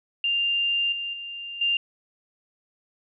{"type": "tone with level steps", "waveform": "sine", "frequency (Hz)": 2794, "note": "F7", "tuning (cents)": 0, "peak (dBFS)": [-21, -28, -33, -20], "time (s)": [0.24, 1.77], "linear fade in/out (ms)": 2, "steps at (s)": [0.92, 1.13, 1.61], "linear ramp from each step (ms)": 5, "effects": []}